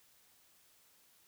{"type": "silence", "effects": ["white hiss -67 dBFS RMS until 1.27 s"]}